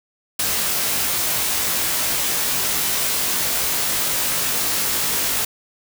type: noise with comb filter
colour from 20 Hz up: white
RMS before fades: -21 dBFS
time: 0.39-5.45 s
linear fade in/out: 5 ms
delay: 19 ms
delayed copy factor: +0.85
effects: none